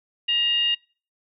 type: tone with frequency modulation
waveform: sine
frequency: 2829 Hz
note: F7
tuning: 22 cents sharp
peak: -19 dBFS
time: 0.28-0.75 s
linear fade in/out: 10 ms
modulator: 926 Hz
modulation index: 0.37
effects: noise-tail reverb RT60 0.4 s tail -26 dB re dry